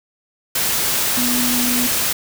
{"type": "tone in noise", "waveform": "sine", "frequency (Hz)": 245.2, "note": "B3", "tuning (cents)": -12, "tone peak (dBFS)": -20, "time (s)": [1.17, 1.87], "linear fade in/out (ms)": 5, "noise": "white", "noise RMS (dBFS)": -19, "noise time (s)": [0.55, 2.13], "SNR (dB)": -4, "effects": []}